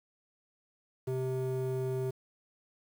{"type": "tone with band-pass filter", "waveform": "square", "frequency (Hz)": 129.9, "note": "C3", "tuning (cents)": -12, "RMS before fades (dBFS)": -33, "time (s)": [1.07, 2.11], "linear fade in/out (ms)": 10, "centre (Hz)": 300, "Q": 3.4, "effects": ["9-bit"]}